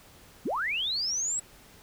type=linear sweep; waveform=sine; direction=up; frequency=146.83 to 7930 Hz; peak=-27 dBFS; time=0.45-1.4 s; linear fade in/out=10 ms; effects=pink hiss -54 dBFS RMS until 1.82 s